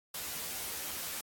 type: noise with comb filter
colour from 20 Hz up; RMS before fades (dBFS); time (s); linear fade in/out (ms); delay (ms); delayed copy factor
white; -39; 0.14-1.21; 5; 13; +0.85
effects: AAC 64 kbps